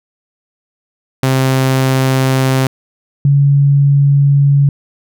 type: tone pair in turn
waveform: sawtooth / sine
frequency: 131.9 / 141.04 Hz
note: C3 / C#3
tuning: +14 / +30 cents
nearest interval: minor second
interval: 116 cents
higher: second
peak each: -6 dBFS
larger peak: neither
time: 1.23-2.67 / 3.25-4.69 s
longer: neither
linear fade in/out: 2 ms
effects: none